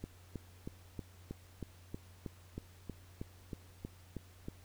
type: click train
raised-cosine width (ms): 3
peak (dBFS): -28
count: 15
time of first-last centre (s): 0.04-4.484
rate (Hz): 3.15
effects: added 90 Hz sine -57 dBFS peak until 4.64 s + pink hiss -63 dBFS RMS until 4.64 s